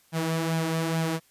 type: tone with flanger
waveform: sawtooth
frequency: 162.8 Hz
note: E3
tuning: 21 cents flat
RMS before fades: -27 dBFS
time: 0.12-1.2 s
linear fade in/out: 50 ms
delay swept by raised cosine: 1.2 to 4.5 ms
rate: 2.3 Hz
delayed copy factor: +0.5
effects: white hiss -62 dBFS RMS until 1.3 s + resampled to 32000 Hz